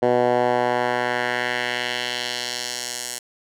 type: tone with band-pass filter sweep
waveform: 10% pulse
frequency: 122.8 Hz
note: B2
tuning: 9 cents flat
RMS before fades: -23 dBFS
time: 0.02-3.19 s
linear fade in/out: 10 ms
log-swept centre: 540 to 8300 Hz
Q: 1.3
effects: none